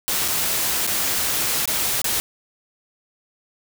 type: noise with dropouts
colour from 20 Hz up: white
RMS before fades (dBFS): -22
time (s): 0.08-2.2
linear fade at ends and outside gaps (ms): 0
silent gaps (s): 0.279-0.283 / 0.867-0.875 / 1.656-1.676 / 2.017-2.043
effects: none